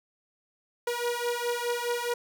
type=beating tone pair; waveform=sawtooth; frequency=477.5 / 482.3 Hz; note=A#4 / B4; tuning=+42 / -41 cents; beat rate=4.8 Hz; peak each=-27 dBFS; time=0.87-2.14 s; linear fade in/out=5 ms; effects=none